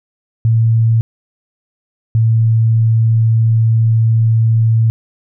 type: tone pair in turn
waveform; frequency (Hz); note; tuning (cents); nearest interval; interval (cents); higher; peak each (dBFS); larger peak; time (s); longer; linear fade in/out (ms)
sine; 113.5 / 112.85; A#2 / A2; -46 / +44; unison; 10; first; -8; neither; 0.45-1.01 / 2.15-4.9; second; 0
effects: none